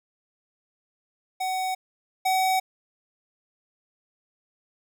square tone pair in turn, 750 / 754.3 Hz, F#5 / F#5, +23 / +33 cents, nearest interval unison, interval 10 cents, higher second, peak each -26 / -21 dBFS, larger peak second, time 1.4-1.75 / 2.25-2.6 s, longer neither, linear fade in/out 10 ms, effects none

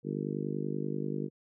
harmonic tone, 50.3 Hz, G1, 45 cents sharp, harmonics 3 / 4 / 5 / 6 / 7 / 8 / 9, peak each -37 / -38 / -39 / -40 / -40 / -41 / -42 dBFS, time 0.03-1.3 s, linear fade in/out 50 ms, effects none

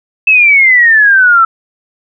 sine exponential sweep, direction down, 2637 to 1318.5 Hz, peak -3 dBFS, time 0.27-1.45 s, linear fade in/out 5 ms, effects none

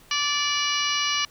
harmonic tone, 582 Hz, D5, 16 cents flat, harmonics 2 / 3 / 4 / 5 / 6 / 7 / 8 / 9 / 10, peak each -29 / -33 / -29 / -27 / -38 / -32 / -34 / -34 / -32 dBFS, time 0.11-1.25 s, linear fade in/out 2 ms, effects pink hiss -53 dBFS RMS until 1.3 s

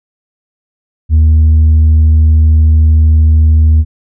sine tone with tanh clipping, 78.3 Hz, D#2, 11 cents sharp, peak -4 dBFS, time 1.09-3.85 s, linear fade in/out 50 ms, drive 2 dB, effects none

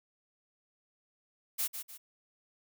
blue noise with echo, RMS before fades -32 dBFS, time 1.58-1.68 s, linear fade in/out 20 ms, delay 150 ms, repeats 2, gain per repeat -8 dB, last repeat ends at 1.98 s, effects none

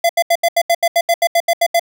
square tone bursts, 680 Hz, F5, 46 cents flat, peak -11 dBFS, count 14, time 0.04-1.796 s, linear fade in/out 5 ms, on 53 ms, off 78 ms, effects none

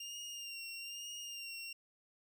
25% pulse tone with vibrato, 2794 Hz, F7, in tune, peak -40 dBFS, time 0-1.73 s, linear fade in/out 5 ms, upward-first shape sine, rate 1.1 Hz, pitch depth 37 cents each way, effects none

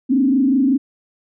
sine tone with frequency modulation, 266.1 Hz, C4, 29 cents sharp, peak -12 dBFS, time 0.09-0.78 s, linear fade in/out 20 ms, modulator 25.3 Hz, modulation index 0.96, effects none

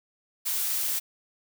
blue noise, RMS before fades -28 dBFS, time 0.45-1 s, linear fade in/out 20 ms, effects none

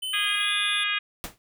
square tone with pitch glide, 3042 to 3494 Hz, F#7 to A7, +47 to -13 cents, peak -29 dBFS, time 0.02-0.84 s, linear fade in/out 10 ms, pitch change +240 cents, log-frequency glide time 0.17-0.54 s
harmonic tone, 411.3 Hz, G#4, 17 cents flat, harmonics 3 / 4 / 5 / 6 / 7 / 8 / 9, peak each -34 / -30 / -33 / -28 / -32 / -32 / -37 dBFS, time 0.13-0.99 s, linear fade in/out 10 ms
pink noise with exponential decay, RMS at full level -30 dBFS, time 1.24-1.38 s, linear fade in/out 0 ms, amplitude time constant 29 ms
effects none

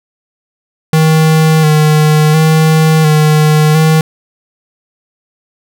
square tone with vibrato, 155.56 Hz, D#3, in tune, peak -6 dBFS, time 0.93-4.01 s, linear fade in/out 2 ms, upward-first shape square, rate 0.71 Hz, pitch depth 27 cents each way, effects none

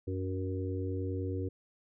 harmonic tone with a mistuned harmonic, 94 Hz, F#2, 28 cents sharp, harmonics 1 / 3 / 4 / 5, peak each -34 / -39 / -40 / -41 dBFS, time 0.07-1.49 s, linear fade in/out 10 ms, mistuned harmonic 4, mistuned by -20 cents, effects none

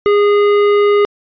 sine tone with hard clipping, 410.8 Hz, G#4, 19 cents flat, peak -10 dBFS, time 0.06-1.05 s, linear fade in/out 0 ms, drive 12 dB, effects resampled to 11025 Hz

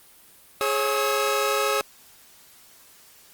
sawtooth tone cluster, 417.6 / 546 / 1285 Hz, G#4 / C#5 / E6, +10 / -26 / -45 cents, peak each -22 dBFS, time 0.61-1.81 s, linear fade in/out 0 ms, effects white hiss -52 dBFS RMS until 3.33 s + Opus 32 kbps

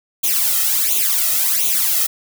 blue noise with flanger, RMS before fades -17 dBFS, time 0.23-2.07 s, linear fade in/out 10 ms, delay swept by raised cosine 0.29 to 1.59 ms, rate 1.4 Hz, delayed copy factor +0.95, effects none

